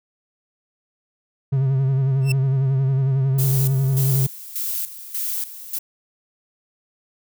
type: tone with vibrato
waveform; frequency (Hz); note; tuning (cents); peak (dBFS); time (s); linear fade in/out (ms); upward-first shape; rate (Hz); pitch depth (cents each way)
triangle; 134.2; C3; +44; -14; 1.52-4.27; 10; sine; 11; 49
type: tone with exponential growth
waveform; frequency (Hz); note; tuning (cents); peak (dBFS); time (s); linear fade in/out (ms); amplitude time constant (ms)
sawtooth; 2675; E7; +25; -18; 2.21-2.32; 5; 22
type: noise with tremolo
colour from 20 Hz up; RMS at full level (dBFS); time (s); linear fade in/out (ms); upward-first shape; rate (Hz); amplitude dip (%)
violet; -25; 3.38-5.79; 10; square; 1.7; 75
effects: none